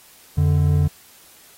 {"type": "tone pair together", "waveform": "triangle", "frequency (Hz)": [87.31, 146.83], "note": ["F2", "D3"], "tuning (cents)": [0, 0], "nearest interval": "major sixth", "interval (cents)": 900, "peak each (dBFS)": -15, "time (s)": [0.37, 0.88], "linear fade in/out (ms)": 10, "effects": ["white hiss -49 dBFS RMS until 1.57 s", "AAC 48 kbps"]}